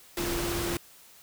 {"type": "tone in noise", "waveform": "sine", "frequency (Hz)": 344.5, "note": "F4", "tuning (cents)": -24, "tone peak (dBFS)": -32, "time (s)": [0.17, 0.77], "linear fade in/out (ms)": 2, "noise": "pink", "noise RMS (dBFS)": -32, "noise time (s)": [0.17, 0.77], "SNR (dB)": -3, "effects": ["white hiss -54 dBFS RMS until 1.22 s"]}